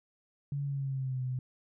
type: tone with pitch glide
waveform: sine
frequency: 141.7 to 127.71 Hz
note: C#3 to C3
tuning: +38 to -42 cents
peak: -31 dBFS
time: 0.52-1.39 s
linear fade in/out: 2 ms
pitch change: -180 cents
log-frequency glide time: 0.64-1.22 s
effects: none